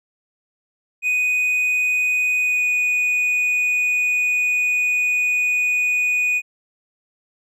triangle tone with pitch glide, 2489 to 2475 Hz, D#7 to D#7, 0 to -10 cents, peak -15 dBFS, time 1.02-6.42 s, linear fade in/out 50 ms, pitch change -10 cents, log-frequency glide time 2.41-2.62 s, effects none

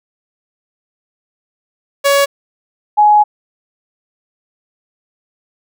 sawtooth / sine tone pair in turn, 561 / 838.9 Hz, C#5 / G#5, +21 / +17 cents, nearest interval perfect fifth, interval 696 cents, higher second, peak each -5 dBFS, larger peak neither, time 2.04-2.26 / 2.97-3.24 s, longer second, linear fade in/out 20 ms, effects none

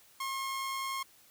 sawtooth tone with amplitude modulation, 1076 Hz, C6, 48 cents sharp, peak -29 dBFS, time 0.2-1.03 s, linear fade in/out 5 ms, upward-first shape sine, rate 110 Hz, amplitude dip 25%, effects white hiss -61 dBFS RMS until 1.3 s

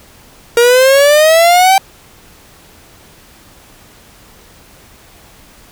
45% pulse exponential sweep, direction up, 467.3 to 784 Hz, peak -5 dBFS, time 0.57-1.78 s, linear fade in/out 2 ms, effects pink hiss -42 dBFS RMS until 5.71 s

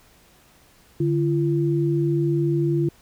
sine tone pair together, 146.38 / 340 Hz, D3 / F4, -5 / -46 cents, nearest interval octave + minor third, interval 1459 cents, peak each -21 / -21 dBFS, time 1-2.89 s, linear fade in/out 5 ms, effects pink hiss -55 dBFS RMS until 3.01 s

